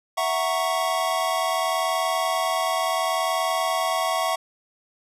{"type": "chord", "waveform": "square", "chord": "F# dominant seventh", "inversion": "third", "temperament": "equal", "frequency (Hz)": [659.3, 740, 932.3, 1108.7], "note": ["E5", "F#5", "A#5", "C#6"], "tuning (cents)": [0, 0, 0, 0], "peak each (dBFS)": [-27, -28, -32, -27], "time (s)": [0.17, 4.36], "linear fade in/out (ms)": 10, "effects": ["resampled to 32000 Hz"]}